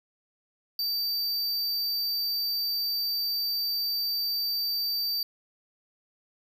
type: tone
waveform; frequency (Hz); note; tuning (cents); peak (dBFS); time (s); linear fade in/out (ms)
square; 4642; D8; -21; -27; 0.79-5.23; 2
effects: none